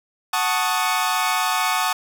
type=chord; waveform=sawtooth; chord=D# half-diminished seventh; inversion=first; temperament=equal; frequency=740 / 880 / 1108.7 / 1244.5 Hz; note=F#5 / A5 / C#6 / D#6; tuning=0 / 0 / 0 / 0 cents; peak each=-21 dBFS; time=0.33-1.93 s; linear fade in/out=5 ms; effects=none